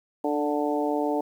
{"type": "harmonic tone with a mistuned harmonic", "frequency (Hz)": 147.1, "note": "D3", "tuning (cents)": 3, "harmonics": [2, 3, 4, 5, 6], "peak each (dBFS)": [-27, -29, -30, -31, -32], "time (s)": [0.24, 1.21], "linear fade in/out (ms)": 5, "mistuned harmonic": 2, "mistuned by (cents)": 16, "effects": ["9-bit"]}